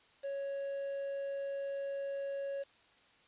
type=tone with quantisation; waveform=triangle; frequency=554.4 Hz; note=C#5; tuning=in tune; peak=-34 dBFS; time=0.23-2.64 s; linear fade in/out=20 ms; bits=9; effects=white hiss -65 dBFS RMS until 3.27 s + resampled to 8000 Hz